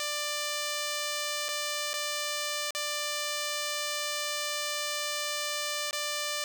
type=tone with dropouts; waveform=5% pulse; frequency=592 Hz; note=D5; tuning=14 cents sharp; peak=-19 dBFS; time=0-6.44 s; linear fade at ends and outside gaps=1 ms; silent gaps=1.484-1.488 / 1.933-1.939 / 2.707-2.749 / 5.91-5.929 s; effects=none